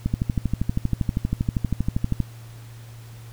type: click train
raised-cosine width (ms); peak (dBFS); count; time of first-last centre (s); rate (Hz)
5; -9; 28; 0.06-2.203; 12.6
effects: added 115 Hz sine -39 dBFS peak until 3.32 s + pink hiss -50 dBFS RMS until 3.32 s